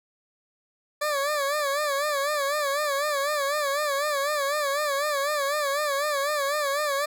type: tone with vibrato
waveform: 20% pulse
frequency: 577 Hz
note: D5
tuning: 31 cents flat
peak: -19 dBFS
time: 1.01-7.06 s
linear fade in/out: 10 ms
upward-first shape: sine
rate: 4 Hz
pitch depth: 89 cents each way
effects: none